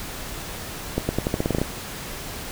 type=accelerating click train; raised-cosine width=2 ms; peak=-8 dBFS; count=11; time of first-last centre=0.98-1.616 s; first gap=110 ms; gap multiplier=0.87; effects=pink hiss -34 dBFS RMS until 2.51 s